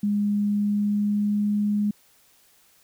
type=tone with pitch glide; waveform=sine; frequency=205.5 to 207.2 Hz; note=G#3 to G#3; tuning=-18 to -4 cents; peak=-20 dBFS; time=0.03-1.91 s; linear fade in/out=5 ms; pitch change=+14 cents; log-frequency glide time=0.44-1.55 s; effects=white hiss -59 dBFS RMS until 2.83 s